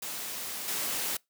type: noise with level steps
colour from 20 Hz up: white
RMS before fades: -37 / -32 dBFS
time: 0.02-1.17 s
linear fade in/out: 5 ms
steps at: 0.68 s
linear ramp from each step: 2 ms
effects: noise-tail reverb RT60 0.2 s tail -25 dB re dry + high-pass 150 Hz 12 dB/octave

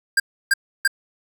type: tone bursts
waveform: square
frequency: 1600 Hz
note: G6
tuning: 35 cents sharp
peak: -14 dBFS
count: 3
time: 0.17-0.877 s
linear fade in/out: 5 ms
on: 29 ms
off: 310 ms
effects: none

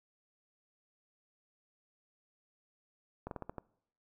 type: slowing click train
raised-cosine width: 1 ms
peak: -26 dBFS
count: 6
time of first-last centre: 3.27-3.583 s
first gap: 42 ms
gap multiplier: 1.2
effects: noise-tail reverb RT60 0.7 s tail -23 dB re dry

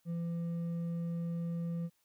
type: tone with hard clipping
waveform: sine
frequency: 169.2 Hz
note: E3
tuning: 45 cents sharp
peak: -35 dBFS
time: 0.05-1.9 s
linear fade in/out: 50 ms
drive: 4 dB
effects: white hiss -75 dBFS RMS until 2.04 s

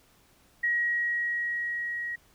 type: tone with level ramp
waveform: sine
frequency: 1900 Hz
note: A#6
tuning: 33 cents sharp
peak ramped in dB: -23 to -31 dBFS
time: 0.63-2.16 s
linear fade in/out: 10 ms
effects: pink hiss -62 dBFS RMS until 2.34 s

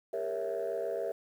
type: chord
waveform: sine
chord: G diminished seventh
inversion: none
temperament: equal with one note detuned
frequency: 399.8 / 466.2 / 554.4 / 659.3 Hz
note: G4 / Bb4 / Db5 / Fb5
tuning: +34 / 0 / 0 / 0 cents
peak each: -37 / -35 / -37 / -35 dBFS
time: 0.13-1.12 s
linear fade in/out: 5 ms
effects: tanh soft clip ceiling -26 dBFS + 10-bit

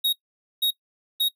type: tone bursts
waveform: square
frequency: 3767 Hz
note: A#7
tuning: 17 cents sharp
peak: -20 dBFS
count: 3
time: 0.04-1.287 s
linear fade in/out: 10 ms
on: 89 ms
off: 490 ms
effects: noise-tail reverb RT60 0.1 s tail -21 dB re dry

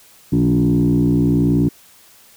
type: tone with frequency modulation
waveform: sine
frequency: 220 Hz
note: A3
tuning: in tune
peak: -11 dBFS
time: 0.32-1.69 s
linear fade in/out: 10 ms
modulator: 60.8 Hz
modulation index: 1.8
effects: tanh soft clip ceiling -7 dBFS + white hiss -48 dBFS RMS until 2.36 s

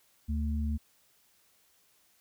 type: tone pair together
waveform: sine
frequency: 74.6 / 223.5 Hz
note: D2 / A3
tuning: +28 / +27 cents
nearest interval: octave + perfect fifth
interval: 1899 cents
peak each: -29 / -35 dBFS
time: 0.28-0.78 s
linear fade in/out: 20 ms
effects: white hiss -67 dBFS RMS until 2.2 s

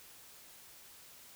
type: silence
effects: white hiss -56 dBFS RMS until 1.35 s

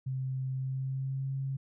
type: tone with pitch glide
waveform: sine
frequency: 131.3 to 135.15 Hz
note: C3 to C#3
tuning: +6 to -44 cents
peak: -31 dBFS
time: 0.06-1.57 s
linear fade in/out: 10 ms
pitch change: +50 cents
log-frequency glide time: 0.53-1.32 s
effects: none

